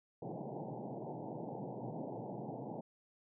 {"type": "band-pass noise", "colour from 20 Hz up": "pink", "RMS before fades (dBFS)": -44, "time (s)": [0.22, 2.81], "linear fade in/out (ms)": 5, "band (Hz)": [120, 900], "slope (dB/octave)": 96, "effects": []}